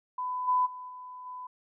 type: tone with level steps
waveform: sine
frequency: 1002 Hz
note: B5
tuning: 25 cents sharp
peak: -30 / -22 / -39 / -41 / -38 dBFS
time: 0.18-1.47 s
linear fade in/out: 5 ms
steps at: 0.47 / 0.65 / 0.88 / 1.25 s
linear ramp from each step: 20 ms
effects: none